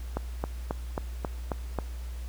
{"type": "click train", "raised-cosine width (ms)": 1, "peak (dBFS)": -15, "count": 7, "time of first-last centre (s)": [0.17, 1.787], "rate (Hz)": 3.71, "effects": ["added 60 Hz sine -34 dBFS peak until 2.28 s", "pink hiss -52 dBFS RMS until 2.28 s"]}